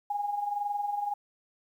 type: tone with amplitude modulation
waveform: sine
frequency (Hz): 820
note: G#5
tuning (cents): -22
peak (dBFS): -26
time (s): 0.1-1.14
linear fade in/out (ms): 5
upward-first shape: sine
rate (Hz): 21.7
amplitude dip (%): 60
effects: 10-bit